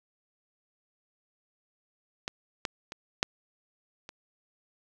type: clicks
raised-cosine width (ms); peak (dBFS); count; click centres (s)
0.2; -15 / -12 / -22 / -6 / -25; 5; 2.279 / 2.652 / 2.921 / 3.229 / 4.091
effects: none